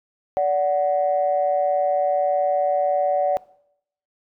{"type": "tone pair together", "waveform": "sine", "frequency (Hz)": [579, 740.6], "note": ["D5", "F#5"], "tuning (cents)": [-25, 1], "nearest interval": "major third", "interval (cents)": 426, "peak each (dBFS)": [-19, -20], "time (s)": [0.37, 3.37], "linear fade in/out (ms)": 0, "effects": ["noise-tail reverb RT60 0.7 s tail -20 dB re dry", "tanh soft clip ceiling -10 dBFS"]}